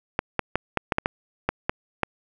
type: clicks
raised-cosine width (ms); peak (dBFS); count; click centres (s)
0.5; -6; 10; 0.191 / 0.393 / 0.556 / 0.773 / 0.922 / 0.984 / 1.059 / 1.49 / 1.695 / 2.033
effects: none